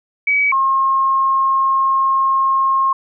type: tone pair in turn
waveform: sine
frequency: 2275 / 1073.7 Hz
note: C#7 / C6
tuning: +44 / +44 cents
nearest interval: octave + minor second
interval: 1300 cents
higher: first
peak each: -12 dBFS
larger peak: neither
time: 0.27-0.52 / 0.52-2.93 s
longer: second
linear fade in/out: 5 ms
effects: none